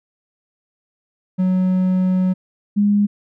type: tone pair in turn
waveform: triangle / sine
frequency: 185 / 204.9 Hz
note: F#3 / G#3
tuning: 0 / -23 cents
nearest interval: major second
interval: 177 cents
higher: second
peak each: -12 dBFS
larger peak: neither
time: 1.38-2.34 / 2.76-3.07 s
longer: first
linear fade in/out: 20 ms
effects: none